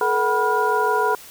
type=tone cluster; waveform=sine; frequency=428.9 / 475.3 / 750 / 980 / 1422 Hz; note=A4 / A#4 / F#5 / B5 / F6; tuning=-44 / +34 / +23 / -14 / +31 cents; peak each=-22 / -27 / -26 / -20 / -25 dBFS; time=0.01-1.15 s; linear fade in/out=2 ms; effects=white hiss -42 dBFS RMS until 1.3 s